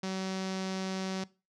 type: tone with low-pass filter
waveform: sawtooth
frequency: 189.4 Hz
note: F#3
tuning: 41 cents sharp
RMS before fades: -35 dBFS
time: 0.03-1.24 s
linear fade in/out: 5 ms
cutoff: 5600 Hz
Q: 2
effects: noise-tail reverb RT60 0.3 s tail -20 dB re dry

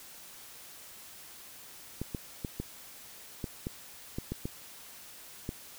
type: clicks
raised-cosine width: 3 ms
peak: -21 dBFS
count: 10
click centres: 2.016 / 2.148 / 2.448 / 2.6 / 3.442 / 3.669 / 4.185 / 4.32 / 4.455 / 5.491 s
effects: white hiss -50 dBFS RMS until 5.78 s

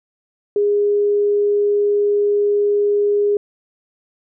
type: tone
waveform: sine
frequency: 410.6 Hz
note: G#4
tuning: 20 cents flat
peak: -13 dBFS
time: 0.56-3.37 s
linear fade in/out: 2 ms
effects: none

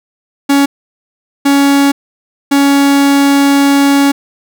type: tone bursts at uneven times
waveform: 45% pulse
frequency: 280 Hz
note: C#4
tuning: 18 cents sharp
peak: -6 dBFS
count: 3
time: 0.49-0.66 / 1.45-1.92 / 2.51-4.12 s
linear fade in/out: 10 ms
effects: none

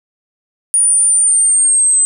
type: linear sweep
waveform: sine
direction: down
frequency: 9570 to 8120 Hz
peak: -8 dBFS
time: 0.74-2.05 s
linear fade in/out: 0 ms
effects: none

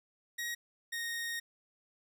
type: tone pair in turn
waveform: sawtooth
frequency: 1891 / 1860.7 Hz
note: A#6 / A#6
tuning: +24 / -4 cents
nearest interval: unison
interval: 28 cents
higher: first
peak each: -32 / -32 dBFS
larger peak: neither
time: 0.38-0.55 / 0.92-1.4 s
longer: second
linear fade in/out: 10 ms
effects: none

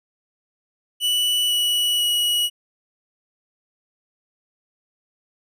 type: tone with pitch steps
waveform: 45% pulse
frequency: 2960 / 2938 / 2916 Hz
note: F#7 / F#7 / F#7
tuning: 0 / -13 / -26 cents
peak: -18 dBFS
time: 1-2.5 s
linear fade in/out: 50 ms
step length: 500 ms
effects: none

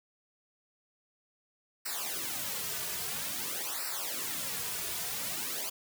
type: noise with flanger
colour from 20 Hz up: white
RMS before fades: -36 dBFS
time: 1.85-5.7 s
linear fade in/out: 10 ms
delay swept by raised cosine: 0.3 to 3.8 ms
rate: 0.5 Hz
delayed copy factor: -0.95
effects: none

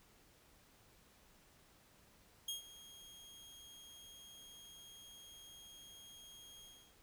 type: tone with ADSR envelope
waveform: sawtooth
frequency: 3254 Hz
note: G#7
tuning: 36 cents flat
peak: -35 dBFS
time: 2.48-6.95 s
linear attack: 5 ms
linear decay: 130 ms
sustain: -17 dB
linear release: 310 ms
effects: pink hiss -67 dBFS RMS until 7.02 s

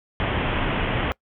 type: low-pass noise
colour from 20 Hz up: pink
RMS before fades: -24 dBFS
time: 0.2-1.12 s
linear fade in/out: 0 ms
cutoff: 3300 Hz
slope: 96 dB/octave
effects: noise-tail reverb RT60 0.1 s tail -23 dB re dry

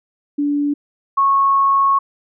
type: tone pair in turn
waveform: sine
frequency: 289.3 / 1099.2 Hz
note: D4 / C#6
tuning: -26 / -15 cents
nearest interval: octave + major seventh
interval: 2311 cents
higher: second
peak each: -15 / -11 dBFS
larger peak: second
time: 0.38-0.74 / 1.17-1.99 s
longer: second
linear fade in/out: 10 ms
effects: none

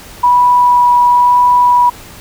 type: tone with vibrato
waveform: sine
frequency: 978 Hz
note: B5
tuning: 17 cents flat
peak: -5 dBFS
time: 0.23-1.9 s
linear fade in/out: 10 ms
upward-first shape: sine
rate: 1 Hz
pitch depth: 8 cents each way
effects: pink hiss -34 dBFS RMS until 2.2 s

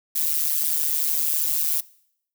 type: noise with amplitude modulation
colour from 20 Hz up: violet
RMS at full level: -19 dBFS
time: 0.15-1.81 s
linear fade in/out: 10 ms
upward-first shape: sine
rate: 153 Hz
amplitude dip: 90%
effects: noise-tail reverb RT60 0.7 s tail -22 dB re dry

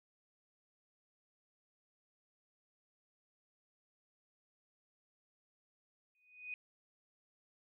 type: tone with exponential growth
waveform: sine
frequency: 2489 Hz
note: D#7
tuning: in tune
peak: -38 dBFS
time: 6.15-6.54 s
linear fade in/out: 1 ms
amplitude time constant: 84 ms
effects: none

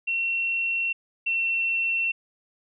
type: tone pair in turn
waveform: sine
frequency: 2721 / 2707 Hz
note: F7 / E7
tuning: -46 / +45 cents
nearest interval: unison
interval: 9 cents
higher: first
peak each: -23 / -22 dBFS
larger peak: second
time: 0.07-0.93 / 1.26-2.12 s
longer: neither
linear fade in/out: 10 ms
effects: none

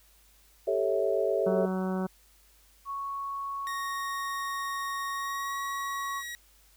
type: chord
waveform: sine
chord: A dominant seventh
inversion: third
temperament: equal with one note detuned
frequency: 392 / 440 / 554.4 / 653.2 Hz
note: G4 / A4 / C#5 / E5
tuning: 0 / 0 / 0 / -16 cents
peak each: -30 dBFS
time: 0.67-1.66 s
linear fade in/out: 10 ms
type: harmonic tone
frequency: 187.2 Hz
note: F#3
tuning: 20 cents sharp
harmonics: 1 / 2 / 3 / 4 / 5 / 6 / 7 / 8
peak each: -29 / -35 / -39 / -41 / -43 / -45 / -46 / -47 dBFS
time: 1.46-2.07 s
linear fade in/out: 10 ms
type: tone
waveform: sine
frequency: 1108.7 Hz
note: C#6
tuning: in tune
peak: -32 dBFS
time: 2.85-6.23 s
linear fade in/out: 50 ms
type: tone with pitch glide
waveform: sawtooth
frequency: 1864.7 to 1908.3 Hz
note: A#6 to A#6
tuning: 0 to +40 cents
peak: -33 dBFS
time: 3.67-6.35 s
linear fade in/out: 0 ms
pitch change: +40 cents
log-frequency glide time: 5.11-5.57 s
effects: added 50 Hz sine -62 dBFS peak until 6.76 s + white hiss -62 dBFS RMS until 6.76 s

